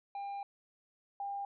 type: tone pair in turn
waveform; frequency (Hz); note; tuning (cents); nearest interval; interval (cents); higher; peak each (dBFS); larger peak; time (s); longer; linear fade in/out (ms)
triangle / sine; 800 / 800; G5 / G5; +35 / +35; unison; 0; neither; -36 / -36; neither; 0.15-0.43 / 1.2-1.45; first; 2
effects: resampled to 11025 Hz